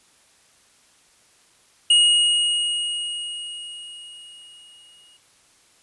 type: tone with exponential decay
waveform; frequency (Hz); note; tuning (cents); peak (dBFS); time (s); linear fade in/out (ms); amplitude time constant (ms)
square; 2878; F#7; -49; -12; 1.9-5.17; 5; 710
effects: white hiss -57 dBFS RMS until 5.82 s + resampled to 24000 Hz